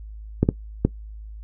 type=clicks; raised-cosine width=3 ms; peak=-3 dBFS; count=3; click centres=0.43 / 0.489 / 0.85 s; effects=noise-tail reverb RT60 0.1 s tail -18 dB re dry + added 53 Hz sine -35 dBFS peak until 1.43 s